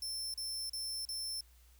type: tone bursts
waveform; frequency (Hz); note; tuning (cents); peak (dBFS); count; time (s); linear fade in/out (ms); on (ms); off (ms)
sawtooth; 5340; E8; +22; -35; 4; 0.02-1.408; 2; 320; 36
effects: added 60 Hz sine -60 dBFS peak until 1.79 s + white hiss -68 dBFS RMS until 1.79 s